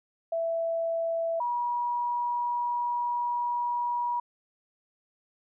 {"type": "tone pair in turn", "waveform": "sine", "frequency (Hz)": [663, 962.9], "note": ["E5", "B5"], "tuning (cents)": [10, -44], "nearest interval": "tritone", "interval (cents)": 646, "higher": "second", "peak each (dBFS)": -26, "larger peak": "neither", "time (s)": [[0.32, 1.4], [1.4, 4.2]], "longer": "second", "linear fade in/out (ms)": 5, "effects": []}